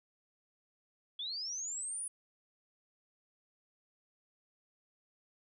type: linear sweep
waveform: sine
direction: up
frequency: 3322 to 9956 Hz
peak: -37 dBFS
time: 1.19-2.08 s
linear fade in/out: 5 ms
effects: none